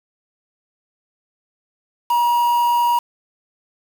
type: tone with quantisation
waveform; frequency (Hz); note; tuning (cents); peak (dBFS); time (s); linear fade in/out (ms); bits
triangle; 955; A#5; +42; -12; 2.1-2.99; 5; 5
effects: none